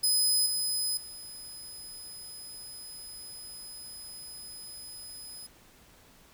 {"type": "tone with level steps", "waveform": "20% pulse", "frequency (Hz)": 5030, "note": "D#8", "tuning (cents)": 18, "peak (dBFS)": [-18, -23, -37], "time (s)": [0.03, 5.47], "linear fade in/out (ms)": 10, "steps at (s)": [0.46, 0.97], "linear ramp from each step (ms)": 2, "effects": ["pink hiss -58 dBFS RMS until 6.33 s"]}